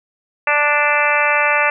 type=harmonic tone; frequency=293.7 Hz; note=D4; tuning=in tune; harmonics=2 / 3 / 4 / 5 / 6 / 7 / 8 / 9; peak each=-21 / -21 / -21 / -21 / -21 / -21 / -21 / -21 dBFS; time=0.47-1.7 s; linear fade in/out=2 ms; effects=none